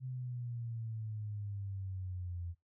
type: exponential sweep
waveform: sine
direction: down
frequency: 130 to 85.2 Hz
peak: -38 dBFS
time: 0-2.55 s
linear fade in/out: 50 ms
effects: noise-tail reverb RT60 0.2 s tail -24 dB re dry